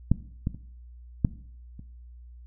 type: clicks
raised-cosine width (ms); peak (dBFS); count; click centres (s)
5; -7 / -14 / -27 / -8 / -29; 5; 0.116 / 0.471 / 0.546 / 1.248 / 1.794
effects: noise-tail reverb RT60 0.6 s tail -17 dB re dry + added 60 Hz sine -44 dBFS peak until 2.46 s